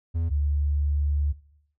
triangle / sine tone pair in turn, 83.1 / 72.61 Hz, E2 / D2, +15 / -19 cents, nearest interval major second, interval 234 cents, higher first, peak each -21 dBFS, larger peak neither, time 0.14-0.3 / 0.3-1.33 s, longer second, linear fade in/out 20 ms, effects noise-tail reverb RT60 0.7 s tail -19 dB re dry

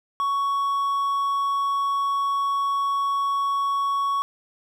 triangle tone, 1115 Hz, C#6, 10 cents sharp, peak -19 dBFS, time 0.2-4.22 s, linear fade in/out 0 ms, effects none

